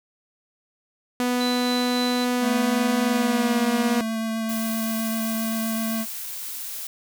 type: tone with pitch glide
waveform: sawtooth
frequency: 246.9 to 240.4 Hz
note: B3 to B3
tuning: 0 to -46 cents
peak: -17 dBFS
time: 1.2-4.01 s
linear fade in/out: 0 ms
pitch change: -46 cents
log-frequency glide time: 3.03-3.58 s
type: tone with tremolo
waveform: sine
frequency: 4000 Hz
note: B7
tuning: 21 cents sharp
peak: -27 dBFS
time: 1.4-2.25 s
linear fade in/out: 10 ms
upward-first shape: sine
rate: 3.6 Hz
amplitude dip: 40%
type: tone with vibrato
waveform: square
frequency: 223.4 Hz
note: A3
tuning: 27 cents sharp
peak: -25 dBFS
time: 2.4-6.06 s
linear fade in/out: 50 ms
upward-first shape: sine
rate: 7.7 Hz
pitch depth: 9 cents each way
type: noise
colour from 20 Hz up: blue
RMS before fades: -33 dBFS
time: 4.49-6.87 s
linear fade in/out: 2 ms
effects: none